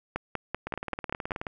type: two click trains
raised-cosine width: 0.5 ms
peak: -14 / -18 dBFS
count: 7 / 16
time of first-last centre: 0.16-1.318 / 0.67-1.468 s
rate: 5.18 / 18.8 Hz
effects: none